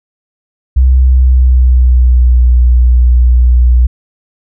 sine tone with pitch glide, 64.4 to 61.03 Hz, C2 to B1, -27 to -20 cents, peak -3 dBFS, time 0.76-3.87 s, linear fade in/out 10 ms, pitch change -93 cents, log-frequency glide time 0.97-2.44 s, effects none

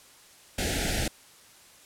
pink band-stop noise, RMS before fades -28 dBFS, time 0.58-1.08 s, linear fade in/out 5 ms, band 840 to 1400 Hz, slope 96 dB/octave, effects white hiss -54 dBFS RMS until 1.85 s + low-pass 11000 Hz 12 dB/octave

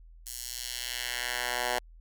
10% pulse tone with high-pass filter sweep, 122.9 Hz, B2, 8 cents flat, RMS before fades -34 dBFS, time 0.26-1.79 s, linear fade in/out 5 ms, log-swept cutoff 7400 to 750 Hz, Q 1, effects added 41 Hz sine -49 dBFS peak until 2 s

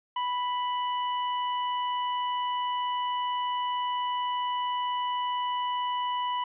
45% pulse tone, 987.8 Hz, B5, in tune, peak -27 dBFS, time 0.16-6.44 s, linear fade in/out 5 ms, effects resampled to 8000 Hz + 11-bit

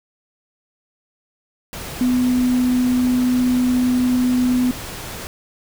sine tone in noise, 250 Hz, B3, 21 cents sharp, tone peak -14 dBFS, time 2.01-4.71 s, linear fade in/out 0 ms, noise pink, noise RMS -31 dBFS, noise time 1.73-5.27 s, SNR +14 dB, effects none

